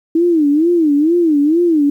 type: tone with vibrato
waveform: sine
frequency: 316.4 Hz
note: D#4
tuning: 29 cents sharp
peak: -9 dBFS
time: 0.15-1.9 s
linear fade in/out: 5 ms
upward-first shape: sine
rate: 2.2 Hz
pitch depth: 180 cents each way
effects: 8-bit